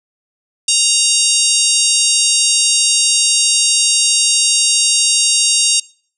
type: harmonic tone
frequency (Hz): 932.3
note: A#5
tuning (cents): 0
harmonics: 3 / 4 / 5 / 6 / 7 / 8 / 9 / 10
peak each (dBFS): -19 / -19 / -19 / -19 / -19 / -19 / -19 / -19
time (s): 0.68-5.8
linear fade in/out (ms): 5
effects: noise-tail reverb RT60 0.5 s tail -24 dB re dry